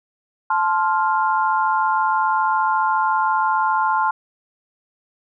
sine chord, F major, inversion first, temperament just, 873.1 / 1047.7 / 1396.9 Hz, A5 / C6 / F6, -14 / +2 / 0 cents, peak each -19 / -20 / -23 dBFS, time 0.5-4.11 s, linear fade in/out 5 ms, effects none

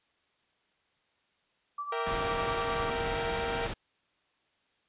sine tone with tremolo, 1161 Hz, D6, 20 cents flat, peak -32 dBFS, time 1.78-2.9 s, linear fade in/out 5 ms, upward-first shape sine, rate 10 Hz, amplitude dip 60%
sawtooth chord, E diminished, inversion second, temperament equal, 466.2 / 659.3 / 784 Hz, Bb4 / E5 / G5, 0 / 0 / 0 cents, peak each -29 / -35 / -34 dBFS, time 1.92-3.67 s, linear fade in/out 5 ms
pink noise, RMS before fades -36 dBFS, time 2.06-3.74 s, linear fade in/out 10 ms
effects white hiss -72 dBFS RMS until 4.88 s + resampled to 8000 Hz

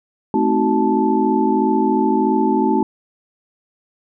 sine tone cluster, 217.4 / 260.4 / 314.3 / 376 / 875 Hz, A3 / C4 / D#4 / F#4 / A5, -21 / -8 / +18 / +28 / -10 cents, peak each -20 dBFS, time 0.34-2.83 s, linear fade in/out 2 ms, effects none

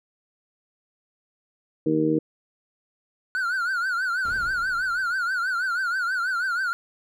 harmonic tone, 78.1 Hz, D#2, 7 cents sharp, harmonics 2 / 3 / 4 / 5 / 6, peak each -29 / -31 / -21 / -31 / -25 dBFS, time 1.86-2.19 s, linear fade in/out 5 ms
triangle tone with vibrato, 1460 Hz, F#6, 24 cents flat, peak -21 dBFS, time 3.35-6.73 s, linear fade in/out 0 ms, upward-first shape triangle, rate 6.2 Hz, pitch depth 140 cents each way
brown noise with exponential decay, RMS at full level -35 dBFS, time 4.25-5.68 s, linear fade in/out 1 ms, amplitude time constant 310 ms
effects none

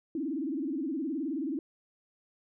sine tone with vibrato, 293.7 Hz, D4, in tune, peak -30 dBFS, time 0.15-1.59 s, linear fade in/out 2 ms, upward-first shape sine, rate 19 Hz, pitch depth 230 cents each way, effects none

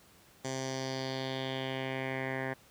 10% pulse tone with low-pass filter sweep, 132.2 Hz, C3, 18 cents sharp, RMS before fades -36 dBFS, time 0.44-2.54 s, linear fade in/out 10 ms, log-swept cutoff 6900 to 1700 Hz, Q 3.2, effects pink hiss -60 dBFS RMS until 2.7 s + high-pass 80 Hz 12 dB/octave

